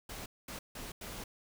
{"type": "noise bursts at uneven times", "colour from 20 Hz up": "pink", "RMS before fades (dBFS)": -44, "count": 4, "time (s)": [[0.09, 0.26], [0.48, 0.59], [0.75, 0.92], [1.01, 1.24]], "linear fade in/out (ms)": 5, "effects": []}